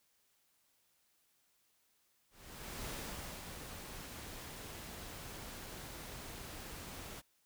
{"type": "noise with ADSR envelope", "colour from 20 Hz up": "pink", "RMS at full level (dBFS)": -43, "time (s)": [2.3, 7.22], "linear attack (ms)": 590, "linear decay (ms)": 540, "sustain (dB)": -5, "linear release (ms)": 30, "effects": ["white hiss -75 dBFS RMS until 7.45 s"]}